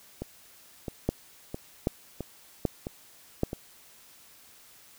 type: two click trains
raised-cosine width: 2 ms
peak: -20 / -11 dBFS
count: 6 / 4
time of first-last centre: 0.22-3.531 / 1.09-3.434 s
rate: 1.51 / 1.28 Hz
effects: white hiss -55 dBFS RMS until 4.98 s